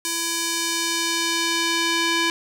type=tone with band-pass filter sweep; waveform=square; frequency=334.2 Hz; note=E4; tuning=24 cents sharp; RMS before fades=-23 dBFS; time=0.05-2.3 s; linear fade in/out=0 ms; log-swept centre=8100 to 3100 Hz; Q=0.8; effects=none